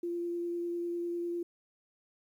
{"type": "tone with vibrato", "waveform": "sine", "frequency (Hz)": 345.1, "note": "F4", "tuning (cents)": -21, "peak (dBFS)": -32, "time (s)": [0.03, 1.43], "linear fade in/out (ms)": 5, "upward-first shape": "sine", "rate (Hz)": 10, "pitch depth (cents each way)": 9, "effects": ["11-bit"]}